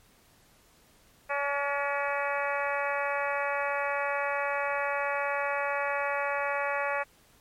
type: harmonic tone with a mistuned harmonic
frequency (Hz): 283.8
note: C#4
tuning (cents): +41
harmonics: 2 / 3 / 4 / 5 / 6 / 7 / 8 / 9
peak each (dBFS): -32 / -34 / -35 / -36 / -37 / -37 / -38 / -39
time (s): 1.29-7.04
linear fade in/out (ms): 20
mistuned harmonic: 7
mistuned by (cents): -49
effects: pink hiss -61 dBFS RMS until 7.4 s + MP3 64 kbps